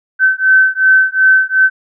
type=beating tone pair; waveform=sine; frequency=1532 / 1534.7 Hz; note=G6 / G6; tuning=-40 / -37 cents; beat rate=2.7 Hz; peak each=-10 dBFS; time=0.19-1.7 s; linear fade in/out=50 ms; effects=none